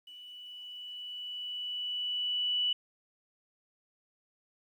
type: tone with level ramp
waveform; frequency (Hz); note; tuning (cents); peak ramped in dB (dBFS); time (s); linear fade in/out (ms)
sine; 2960; F#7; 0; -47 to -26; 0.07-2.73; 5
effects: 11-bit